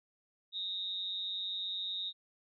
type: tone with amplitude modulation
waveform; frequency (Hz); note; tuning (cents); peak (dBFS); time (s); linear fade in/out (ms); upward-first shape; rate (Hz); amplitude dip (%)
sine; 3732; A#7; +1; -32; 0.52-2.13; 50; sine; 189; 70
effects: none